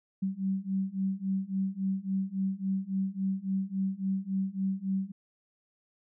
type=beating tone pair; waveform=sine; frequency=190.4 / 194 Hz; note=F#3 / G3; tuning=+50 / -18 cents; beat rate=3.6 Hz; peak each=-32 / -31 dBFS; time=0.22-5.12 s; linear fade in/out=10 ms; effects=none